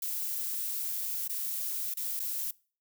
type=noise with dropouts; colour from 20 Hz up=violet; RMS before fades=-34 dBFS; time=0.02-2.51 s; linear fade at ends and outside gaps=5 ms; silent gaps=1.279-1.294 / 1.94-1.969 / 2.195-2.199 s; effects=noise-tail reverb RT60 0.4 s tail -23 dB re dry